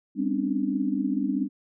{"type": "tone cluster", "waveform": "sine", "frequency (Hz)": [200.8, 256.6, 273.1, 297.5], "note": ["G3", "C4", "C#4", "D4"], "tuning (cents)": [42, -34, -26, 22], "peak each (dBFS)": -29, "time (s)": [0.15, 1.49], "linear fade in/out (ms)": 50, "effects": []}